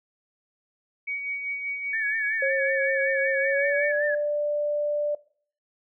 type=tone with tremolo; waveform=sine; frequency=2253 Hz; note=C#7; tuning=28 cents sharp; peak=-27 dBFS; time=1.07-3.92 s; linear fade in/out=10 ms; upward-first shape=sine; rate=5.2 Hz; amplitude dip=45%
type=tone with vibrato; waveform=sine; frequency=1732 Hz; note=A6; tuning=28 cents flat; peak=-25 dBFS; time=1.93-4.15 s; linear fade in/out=5 ms; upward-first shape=sine; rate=5.3 Hz; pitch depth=68 cents each way
type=tone with pitch glide; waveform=sine; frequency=541 to 590 Hz; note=C#5 to D5; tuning=-42 to +8 cents; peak=-23 dBFS; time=2.42-5.15 s; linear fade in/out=5 ms; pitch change=+150 cents; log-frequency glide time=3.4-3.92 s
effects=noise-tail reverb RT60 0.5 s tail -20 dB re dry